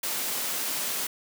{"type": "high-pass noise", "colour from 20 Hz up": "white", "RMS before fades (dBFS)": -30, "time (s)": [0.03, 1.07], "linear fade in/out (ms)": 5, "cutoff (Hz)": 170, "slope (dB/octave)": 24, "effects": []}